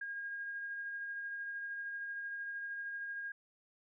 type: tone with tremolo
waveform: sine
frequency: 1625 Hz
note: G#6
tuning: 38 cents flat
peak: -38 dBFS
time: 0.01-3.32 s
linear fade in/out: 5 ms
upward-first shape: sine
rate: 13 Hz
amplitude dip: 25%
effects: none